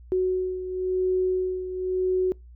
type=beating tone pair; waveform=sine; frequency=370 / 370.96 Hz; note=F#4 / F#4; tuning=0 / +5 cents; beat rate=0.96 Hz; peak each=-23 / -29 dBFS; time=0.12-2.32 s; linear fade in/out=0 ms; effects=noise-tail reverb RT60 0.2 s tail -25 dB re dry + added 60 Hz sine -44 dBFS peak until 2.55 s